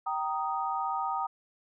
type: chord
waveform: sine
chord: Eb major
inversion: first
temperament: just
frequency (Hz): 777.8 / 933.4 / 1244.5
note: G5 / Bb5 / Eb6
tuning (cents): -14 / +2 / 0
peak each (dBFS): -33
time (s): 0.06-1.27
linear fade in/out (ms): 10
effects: none